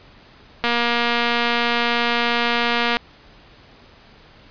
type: click train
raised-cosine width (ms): 0.3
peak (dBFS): -4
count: 553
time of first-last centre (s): 0.64-2.969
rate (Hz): 237
effects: pink hiss -48 dBFS RMS until 4.5 s + resampled to 11025 Hz